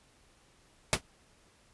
pink noise with exponential decay, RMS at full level -19 dBFS, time 0.93-1.01 s, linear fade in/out 0 ms, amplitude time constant 16 ms, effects pink hiss -64 dBFS RMS until 1.73 s + resampled to 24000 Hz

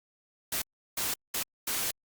white noise bursts at uneven times, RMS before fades -31 dBFS, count 4, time 0.52-0.62 / 0.97-1.14 / 1.34-1.43 / 1.67-1.91 s, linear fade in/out 5 ms, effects Opus 48 kbps

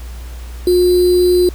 sine tone with sample-and-hold, 358.4 Hz, F4, 45 cents sharp, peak -8 dBFS, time 0.67-1.49 s, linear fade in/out 2 ms, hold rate 4410 Hz, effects added 60 Hz sine -26 dBFS peak until 1.54 s + pink hiss -40 dBFS RMS until 1.54 s

